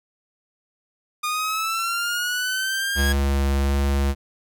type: linear sweep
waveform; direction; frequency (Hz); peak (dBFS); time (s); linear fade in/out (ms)
sawtooth; up; 1216 to 1653; -19; 1.23-3.13; 10
type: tone with vibrato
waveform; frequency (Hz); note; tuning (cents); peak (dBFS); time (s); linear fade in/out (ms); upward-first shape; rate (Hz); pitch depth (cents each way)
square; 69.3; C#2; 0; -19; 2.95-4.15; 50; triangle; 1.4; 10
effects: none

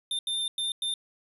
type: tone bursts at uneven times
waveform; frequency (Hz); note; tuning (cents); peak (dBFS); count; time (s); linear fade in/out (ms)
square; 3596; A7; +37; -28; 4; 0.11-0.19 / 0.27-0.48 / 0.58-0.72 / 0.82-0.94; 2
effects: resampled to 32000 Hz + 11-bit

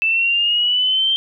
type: linear sweep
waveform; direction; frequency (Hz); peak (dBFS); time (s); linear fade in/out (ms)
sine; up; 2637 to 3159; -14; 0.02-1.16; 0
effects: none

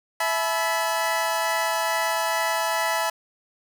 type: chord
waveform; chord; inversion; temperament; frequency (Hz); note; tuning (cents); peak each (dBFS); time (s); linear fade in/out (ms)
25% pulse; E suspended fourth; none; equal with one note detuned; 659.3 / 858.4 / 987.8; E5 / A5 / B5; 0 / -43 / 0; -23; 0.2-3.1; 5
effects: none

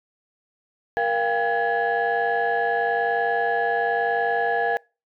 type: tone cluster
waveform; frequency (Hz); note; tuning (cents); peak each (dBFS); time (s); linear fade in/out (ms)
sine; 470.1 / 695 / 796 / 1686; A#4 / F5 / G5 / G#6; +15 / -9 / +26 / +26; -24; 0.97-4.77; 0
effects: noise-tail reverb RT60 0.3 s tail -26 dB re dry + tanh soft clip ceiling -14 dBFS

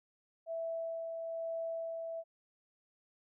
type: tone with tremolo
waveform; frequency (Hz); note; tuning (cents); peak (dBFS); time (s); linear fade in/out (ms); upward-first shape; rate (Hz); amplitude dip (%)
sine; 659.3; E5; 0; -35; 0.46-2.24; 50; sine; 1.1; 30
effects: none

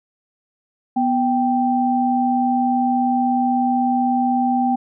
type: tone pair together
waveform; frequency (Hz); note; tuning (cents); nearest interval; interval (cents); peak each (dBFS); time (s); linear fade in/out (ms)
sine; 246.6 / 783; B3 / G5; -2 / -2; octave + minor sixth; 2000; -18; 0.96-4.76; 10
effects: none

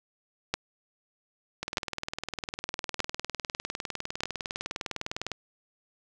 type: two click trains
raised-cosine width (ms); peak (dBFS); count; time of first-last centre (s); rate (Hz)
0.2; -9 / -15; 4 / 74; 0.54-4.235 / 1.63-5.317; 0.812 / 19.8
effects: none

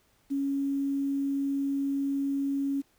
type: tone with quantisation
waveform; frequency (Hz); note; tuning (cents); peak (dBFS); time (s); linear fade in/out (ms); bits
sine; 277.2; C#4; 0; -26; 0.3-2.82; 20; 9
effects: pink hiss -67 dBFS RMS until 2.98 s

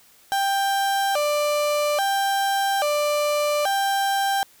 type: tone with vibrato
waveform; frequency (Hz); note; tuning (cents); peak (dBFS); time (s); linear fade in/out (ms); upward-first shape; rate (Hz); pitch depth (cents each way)
35% pulse; 683; F5; -39; -18; 0.32-4.43; 0; square; 0.6; 250
effects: white hiss -54 dBFS RMS until 4.6 s

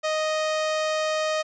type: tone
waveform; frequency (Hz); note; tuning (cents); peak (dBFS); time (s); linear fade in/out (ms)
sawtooth; 622.3; D#5; 0; -19; 0.03-1.43; 20
effects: resampled to 16000 Hz + 10-bit

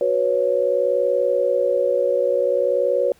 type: chord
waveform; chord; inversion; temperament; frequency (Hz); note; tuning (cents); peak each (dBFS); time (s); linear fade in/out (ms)
sine; F# suspended fourth; none; equal; 370 / 493.9 / 554.4; F#4 / B4 / C#5; 0 / 0 / 0; -25 / -20 / -19; 0.01-3.12; 2
effects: pink hiss -56 dBFS RMS until 3.19 s

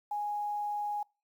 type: tone with quantisation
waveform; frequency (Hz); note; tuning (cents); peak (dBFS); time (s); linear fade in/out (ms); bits
sine; 829; G#5; -3; -31; 0.11-1.03; 5; 10
effects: noise-tail reverb RT60 0.3 s tail -25 dB re dry

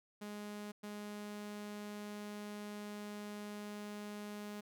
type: tone bursts at uneven times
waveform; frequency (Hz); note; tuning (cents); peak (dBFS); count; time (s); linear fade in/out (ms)
sawtooth; 207.7; G#3; 0; -40; 2; 0.21-0.72 / 0.83-4.61; 10
effects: none

